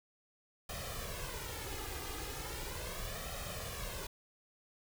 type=noise with flanger; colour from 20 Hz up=pink; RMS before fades=-42 dBFS; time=0.69-4.07 s; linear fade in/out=5 ms; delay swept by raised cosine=1.6 to 2.46 ms; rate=0.37 Hz; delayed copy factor=+0.7; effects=none